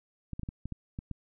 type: clicks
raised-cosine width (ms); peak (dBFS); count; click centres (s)
5; -24; 8; 0.333 / 0.395 / 0.433 / 0.489 / 0.656 / 0.723 / 0.989 / 1.113
effects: none